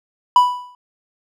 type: tone with exponential decay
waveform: triangle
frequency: 987.8 Hz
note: B5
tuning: in tune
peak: -3 dBFS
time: 0.36-0.75 s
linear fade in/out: 2 ms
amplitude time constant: 83 ms
effects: none